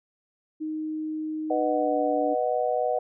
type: tone with pitch glide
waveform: sine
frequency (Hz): 311.1 to 295.2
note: D#4 to D4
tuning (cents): 0 to +9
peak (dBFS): -28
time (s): 0.6-2.35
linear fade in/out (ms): 20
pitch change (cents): -91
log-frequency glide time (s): 1.51-1.97
type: chord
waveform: sine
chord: B major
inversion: none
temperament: just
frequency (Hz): 493.9 / 617.4 / 740.8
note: B4 / D#5 / F#5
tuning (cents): 0 / -14 / +2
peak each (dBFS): -27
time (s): 1.5-2.99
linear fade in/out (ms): 5
effects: none